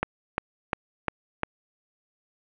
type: click train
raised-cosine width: 0.5 ms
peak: -9 dBFS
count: 5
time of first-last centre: 0.03-1.434 s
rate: 2.85 Hz
effects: resampled to 8000 Hz + 7-bit